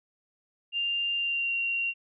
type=tone with pitch glide; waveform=sine; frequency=2794 to 2757 Hz; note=F7 to F7; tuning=0 to -23 cents; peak=-26 dBFS; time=0.72-1.94 s; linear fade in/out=50 ms; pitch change=-23 cents; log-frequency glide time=1.16-1.53 s; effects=none